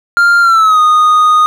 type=tone with pitch glide; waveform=triangle; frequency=1396.9 to 1237.3 Hz; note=F6 to D#6; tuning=0 to -10 cents; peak=-3 dBFS; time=0.17-1.46 s; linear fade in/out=0 ms; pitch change=-210 cents; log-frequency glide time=0.41-0.8 s; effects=none